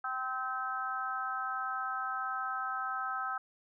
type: harmonic tone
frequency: 258.5 Hz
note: C4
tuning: 21 cents flat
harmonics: 3 / 4 / 5 / 6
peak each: -40 / -45 / -35 / -40 dBFS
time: 0.04-3.38 s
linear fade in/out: 5 ms
effects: none